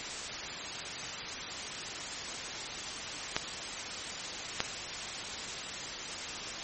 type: clicks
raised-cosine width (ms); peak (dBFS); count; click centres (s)
0.2; -9; 2; 3.365 / 4.604
effects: white hiss -38 dBFS RMS until 6.63 s + MP3 32 kbps